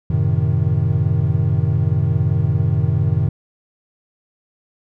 triangle chord, F# diminished seventh, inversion none, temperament equal, 92.5 / 110 / 130.81 / 155.56 Hz, F#2 / A2 / C3 / Eb3, 0 / 0 / 0 / 0 cents, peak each -18 dBFS, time 0.1-3.29 s, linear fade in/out 5 ms, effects none

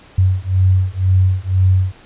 sine beating tone pair, 92.5 / 94.5 Hz, F#2 / F#2, 0 / +37 cents, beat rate 2 Hz, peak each -14 dBFS, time 0.18-1.92 s, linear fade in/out 5 ms, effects pink hiss -44 dBFS RMS until 2.05 s + resampled to 8000 Hz

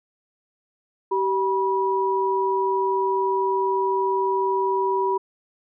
sine tone pair together, 385.7 / 972 Hz, G4 / B5, -28 / -28 cents, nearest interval octave + major third, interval 1600 cents, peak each -22 / -22 dBFS, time 1.11-5.18 s, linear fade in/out 10 ms, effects none

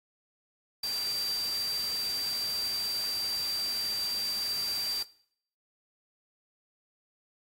sine tone in noise, 4699 Hz, D8, in tune, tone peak -30 dBFS, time 0.83-5.03 s, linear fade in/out 5 ms, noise white, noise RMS -40 dBFS, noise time 0.83-5.03 s, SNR +7 dB, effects noise-tail reverb RT60 0.6 s tail -20 dB re dry + AAC 48 kbps

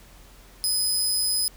20% pulse tone with amplitude modulation, 5030 Hz, D#8, 18 cents sharp, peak -14 dBFS, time 0.64-1.48 s, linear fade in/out 0 ms, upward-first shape sine, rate 194 Hz, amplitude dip 55%, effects added 43 Hz sine -49 dBFS peak until 1.56 s + pink hiss -52 dBFS RMS until 1.56 s

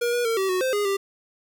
square tone with pitch steps, 476.6 / 483 / 455.5 / 384.1 / 368.9 / 520 / 412 / 394.3 Hz, A#4 / B4 / A#4 / G4 / F#4 / C5 / G#4 / G4, +38 / -39 / -40 / -35 / -5 / -11 / -14 / +10 cents, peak -22 dBFS, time 0.01-0.97 s, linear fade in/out 10 ms, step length 120 ms, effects none

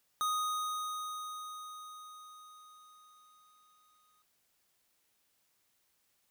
square tone with exponential decay, 1244.5 Hz, D#6, in tune, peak -30 dBFS, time 0.21-4.22 s, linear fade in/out 0 ms, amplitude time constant 870 ms, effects white hiss -75 dBFS RMS until 6.3 s

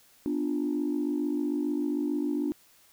sine chord, B diminished, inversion none, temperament equal, 246.9 / 293.7 / 349.2 Hz, B3 / D4 / F4, 0 / 0 / 0 cents, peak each -32 / -27 / -33 dBFS, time 0.26-2.52 s, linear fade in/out 0 ms, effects tanh soft clip ceiling -20 dBFS + white hiss -60 dBFS RMS until 2.92 s

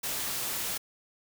white noise, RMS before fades -33 dBFS, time 0.03-0.78 s, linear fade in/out 10 ms, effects none

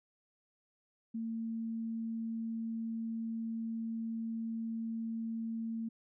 sine tone, 226.4 Hz, A3, 50 cents sharp, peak -35 dBFS, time 1.14-5.89 s, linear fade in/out 10 ms, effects none

